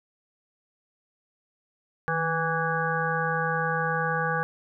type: harmonic tone with a mistuned harmonic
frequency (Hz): 164.5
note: E3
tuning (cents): -3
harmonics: 1 / 3 / 5 / 7 / 9 / 10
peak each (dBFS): -31 / -31 / -31 / -31 / -31 / -31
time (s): 2.08-4.43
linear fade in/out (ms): 0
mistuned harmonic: 1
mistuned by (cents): -63
effects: none